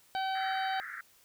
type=harmonic tone; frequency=766 Hz; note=G5; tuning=40 cents flat; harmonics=1 / 2 / 3 / 4 / 5 / 6; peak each=-31 / -39 / -47 / -44 / -45 / -48 dBFS; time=0.15-0.8 s; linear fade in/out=0 ms
type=band-pass noise; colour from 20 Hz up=white; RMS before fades=-42 dBFS; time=0.35-1.01 s; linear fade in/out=5 ms; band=1300 to 2000 Hz; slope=96 dB/octave
effects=white hiss -63 dBFS RMS until 1.24 s